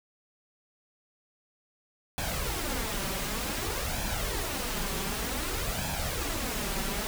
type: noise with flanger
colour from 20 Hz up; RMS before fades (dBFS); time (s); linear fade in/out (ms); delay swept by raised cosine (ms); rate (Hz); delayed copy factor
pink; -32; 2.18-7.07; 0; 1.2 to 5.2; 0.54; +0.6
effects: none